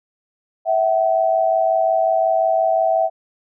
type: tone pair together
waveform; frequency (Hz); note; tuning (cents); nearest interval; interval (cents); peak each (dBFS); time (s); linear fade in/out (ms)
sine; 654 / 759.6; E5 / F#5; -14 / +45; minor third; 259; -16 / -18; 0.65-3.1; 50
effects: none